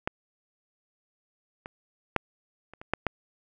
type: clicks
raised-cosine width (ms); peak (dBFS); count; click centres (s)
0.5; -12 / -23 / -7 / -30 / -27 / -9 / -10; 7; 0.075 / 1.659 / 2.163 / 2.736 / 2.815 / 2.936 / 3.067
effects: none